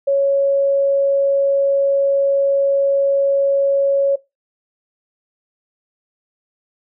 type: tone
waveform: sine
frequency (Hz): 554.4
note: C#5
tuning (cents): 0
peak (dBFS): -12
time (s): 0.07-4.16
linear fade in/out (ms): 10
effects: noise-tail reverb RT60 0.2 s tail -18 dB re dry